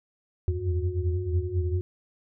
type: tone cluster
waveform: sine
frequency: 81.6 / 85 / 89.6 / 95.1 / 363 Hz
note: E2 / F2 / F2 / F#2 / F#4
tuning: -17 / -46 / +45 / +48 / -33 cents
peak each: -32 / -28 / -33 / -31 / -33 dBFS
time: 0.48-1.81 s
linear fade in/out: 0 ms
effects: none